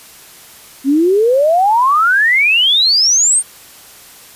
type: exponential sweep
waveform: sine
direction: up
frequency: 261.6 to 9040 Hz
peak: -8 dBFS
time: 0.84-3.43 s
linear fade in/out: 50 ms
effects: white hiss -39 dBFS RMS until 4.35 s + resampled to 32000 Hz